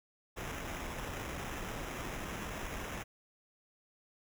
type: noise with sample-and-hold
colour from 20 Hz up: pink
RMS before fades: -41 dBFS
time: 0.36-3.04 s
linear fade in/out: 20 ms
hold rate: 4410 Hz
effects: none